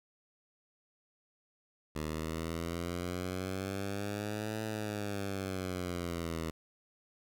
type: exponential two-way sweep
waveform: 10% pulse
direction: up then down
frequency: 76.4 to 109.9 to 80.1 Hz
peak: -27 dBFS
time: 1.95-6.51 s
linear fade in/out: 10 ms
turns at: 4.63 s
effects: none